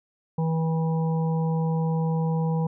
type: harmonic tone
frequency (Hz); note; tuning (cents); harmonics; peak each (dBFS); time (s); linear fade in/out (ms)
162; E3; -30; 1 / 3 / 5 / 6; -22 / -32 / -36 / -38; 0.38-2.67; 5
effects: none